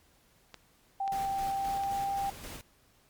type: clicks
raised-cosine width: 0.2 ms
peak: -26 dBFS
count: 3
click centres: 0.543 / 1.078 / 1.836 s
type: tone with pitch glide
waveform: sine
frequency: 784 to 791.3 Hz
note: G5 to G5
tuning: 0 to +16 cents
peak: -29 dBFS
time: 1-2.3 s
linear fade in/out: 5 ms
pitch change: +16 cents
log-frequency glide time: 1.54-1.89 s
type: noise with tremolo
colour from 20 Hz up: pink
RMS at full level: -43 dBFS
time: 1.12-2.61 s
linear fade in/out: 0 ms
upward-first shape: square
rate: 3.8 Hz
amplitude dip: 35%
effects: pink hiss -65 dBFS RMS until 3.09 s + MP3 96 kbps